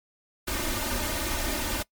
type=noise with comb filter; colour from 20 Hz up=pink; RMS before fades=-29 dBFS; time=0.47-1.83 s; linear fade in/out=10 ms; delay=3.3 ms; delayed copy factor=+0.95; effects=noise-tail reverb RT60 0.1 s tail -22 dB re dry + MP3 96 kbps